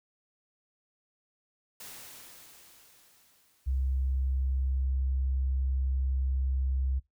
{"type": "noise with exponential decay", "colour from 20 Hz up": "white", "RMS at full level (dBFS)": -44, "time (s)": [1.8, 4.84], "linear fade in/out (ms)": 5, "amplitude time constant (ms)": 660}
{"type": "tone", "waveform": "sine", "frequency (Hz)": 65.9, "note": "C2", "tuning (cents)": 13, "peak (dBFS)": -26, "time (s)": [3.66, 7], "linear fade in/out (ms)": 20}
{"effects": ["noise-tail reverb RT60 0.2 s tail -23 dB re dry"]}